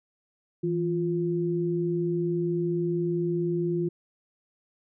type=tone pair together; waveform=sine; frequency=164.81 / 349.2 Hz; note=E3 / F4; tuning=0 / 0 cents; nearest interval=octave + minor second; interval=1300 cents; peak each=-28 / -26 dBFS; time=0.63-3.89 s; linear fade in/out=10 ms; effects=none